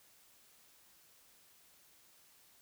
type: silence
effects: white hiss -65 dBFS RMS until 2.61 s